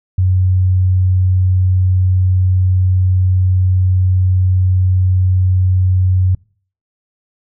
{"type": "tone", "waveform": "sine", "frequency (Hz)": 92.5, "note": "F#2", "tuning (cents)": 0, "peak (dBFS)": -9, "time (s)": [0.18, 6.35], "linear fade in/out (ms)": 5, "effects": ["noise-tail reverb RT60 0.5 s tail -26 dB re dry"]}